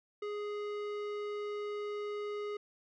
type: tone with tanh clipping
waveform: sine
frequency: 415.3 Hz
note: G#4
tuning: in tune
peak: -38 dBFS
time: 0.22-2.57 s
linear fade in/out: 5 ms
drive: 16 dB
effects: none